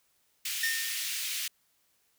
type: high-pass noise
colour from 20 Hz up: pink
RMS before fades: -34 dBFS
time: 0.45-1.48 s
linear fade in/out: 5 ms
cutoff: 2200 Hz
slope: 24 dB/octave
type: tone with exponential decay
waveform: 45% pulse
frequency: 1825 Hz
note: A#6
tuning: 37 cents flat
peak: -26 dBFS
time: 0.63-1.28 s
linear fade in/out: 5 ms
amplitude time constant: 140 ms
effects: white hiss -71 dBFS RMS until 2.18 s